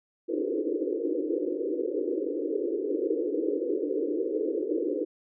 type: band-pass noise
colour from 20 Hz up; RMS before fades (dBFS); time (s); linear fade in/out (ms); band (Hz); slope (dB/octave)
pink; -29; 0.28-5.05; 20; 290 to 510; 96
effects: none